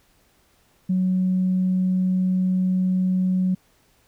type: tone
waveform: sine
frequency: 185 Hz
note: F#3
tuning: in tune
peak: -17 dBFS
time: 0.89-3.55 s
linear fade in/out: 10 ms
effects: tanh soft clip ceiling -13 dBFS + pink hiss -61 dBFS RMS until 4.07 s